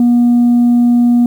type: tone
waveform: sine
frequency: 240.5 Hz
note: B3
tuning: 46 cents flat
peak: -4 dBFS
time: 0-1.26 s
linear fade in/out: 2 ms
effects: tanh soft clip ceiling -5 dBFS + 7-bit